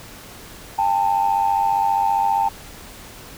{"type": "tone pair together", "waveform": "sine", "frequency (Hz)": [801, 896], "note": ["G5", "A5"], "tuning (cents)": [37, 31], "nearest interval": "major second", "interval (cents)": 194, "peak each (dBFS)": -18, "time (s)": [0.78, 2.49], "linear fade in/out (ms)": 10, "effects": ["tanh soft clip ceiling -9 dBFS", "pink hiss -40 dBFS RMS until 3.37 s"]}